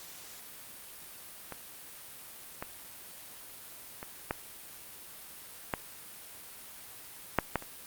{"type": "clicks", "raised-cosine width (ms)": 0.5, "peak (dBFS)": [-24, -21, -25, -15, -14, -8, -12, -28], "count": 8, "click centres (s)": [1.523, 2.625, 4.029, 4.309, 5.738, 7.387, 7.557, 7.624], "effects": ["white hiss -48 dBFS RMS until 7.86 s", "Opus 48 kbps"]}